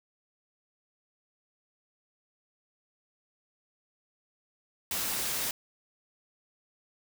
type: noise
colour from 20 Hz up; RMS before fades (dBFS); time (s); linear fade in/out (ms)
white; -32; 4.91-5.51; 2
effects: none